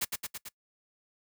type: noise with echo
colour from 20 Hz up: white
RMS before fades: -30 dBFS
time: 0.01-0.05 s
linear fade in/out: 10 ms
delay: 110 ms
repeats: 4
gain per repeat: -3 dB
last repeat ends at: 0.49 s
effects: noise-tail reverb RT60 0.1 s tail -22 dB re dry